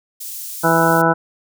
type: high-pass noise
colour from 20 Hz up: white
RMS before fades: -30 dBFS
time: 0.2-1.02 s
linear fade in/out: 10 ms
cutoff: 6100 Hz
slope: 12 dB/octave
type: harmonic tone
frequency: 164.8 Hz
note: E3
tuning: in tune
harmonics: 1 / 2 / 3 / 4 / 5 / 6 / 8 / 9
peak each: -20 / -20 / -20 / -20 / -20 / -20 / -20 / -20 dBFS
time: 0.63-1.14 s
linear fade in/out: 20 ms
effects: none